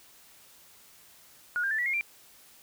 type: tone with pitch steps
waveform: sine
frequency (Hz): 1447 / 1596.3 / 1761 / 1942.7 / 2143 / 2364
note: F#6 / G6 / A6 / B6 / C7 / D7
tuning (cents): -39 / +31 / +1 / -29 / +41 / +11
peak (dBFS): -26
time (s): 1.56-2.01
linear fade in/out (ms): 0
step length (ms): 75
effects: white hiss -56 dBFS RMS until 2.62 s